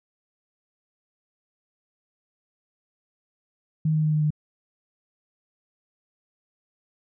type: tone with pitch steps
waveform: sine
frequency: 156.4 / 155.14 / 153.89 / 152.65 / 151.42 Hz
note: D#3 / D#3 / D#3 / D#3 / D#3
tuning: +9 / -5 / -19 / -33 / -47 cents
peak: -19 dBFS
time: 3.85-4.305 s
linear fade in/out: 5 ms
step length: 91 ms
effects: none